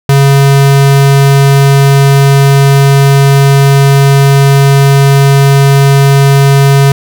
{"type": "tone", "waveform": "square", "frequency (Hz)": 138.59, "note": "C#3", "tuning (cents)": 0, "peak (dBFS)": -3, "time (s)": [0.09, 6.92], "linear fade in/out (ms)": 2, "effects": []}